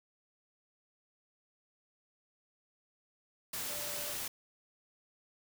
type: tone in noise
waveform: sine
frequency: 587.3 Hz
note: D5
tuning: in tune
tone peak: -47 dBFS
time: 3.69-4.13 s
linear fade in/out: 5 ms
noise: white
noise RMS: -39 dBFS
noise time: 3.53-4.28 s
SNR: -11 dB
effects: none